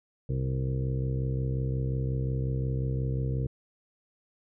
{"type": "harmonic tone with a mistuned harmonic", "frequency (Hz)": 65.6, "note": "C2", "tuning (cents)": 5, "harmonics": [1, 2, 3, 4, 5, 6, 7, 8], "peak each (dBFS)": [-33, -28, -41, -44, -42, -47, -40, -48], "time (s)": [0.29, 3.47], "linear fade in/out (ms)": 5, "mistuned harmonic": 8, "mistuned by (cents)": -28, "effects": []}